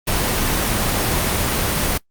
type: noise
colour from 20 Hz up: pink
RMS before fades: -19 dBFS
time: 0.07-1.98 s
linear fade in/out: 10 ms
effects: noise-tail reverb RT60 0.1 s tail -22 dB re dry + Opus 24 kbps